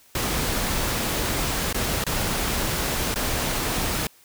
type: noise with dropouts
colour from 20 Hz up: pink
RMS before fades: -25 dBFS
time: 0.15-4.07 s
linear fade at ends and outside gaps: 2 ms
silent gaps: 1.728-1.744 / 2.04-2.065 / 3.143-3.158 s
effects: white hiss -55 dBFS RMS until 4.24 s